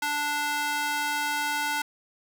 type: tone with high-pass filter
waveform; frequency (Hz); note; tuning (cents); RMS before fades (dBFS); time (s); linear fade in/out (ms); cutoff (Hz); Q
square; 293.7; D4; 0; -28; 0.02-1.82; 5; 1100; 1.4
effects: none